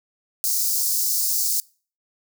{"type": "high-pass noise", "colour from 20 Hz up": "white", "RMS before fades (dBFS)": -22, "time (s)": [0.44, 1.6], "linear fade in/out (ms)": 0, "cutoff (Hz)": 4600, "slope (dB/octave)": 48, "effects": ["noise-tail reverb RT60 0.4 s tail -24 dB re dry"]}